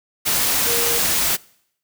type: tone in noise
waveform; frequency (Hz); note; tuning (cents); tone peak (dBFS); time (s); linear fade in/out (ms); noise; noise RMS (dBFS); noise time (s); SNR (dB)
sine; 470; A#4; +14; -25; 0.66-1; 20; white; -19; 0.25-1.37; -9
effects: noise-tail reverb RT60 0.7 s tail -24 dB re dry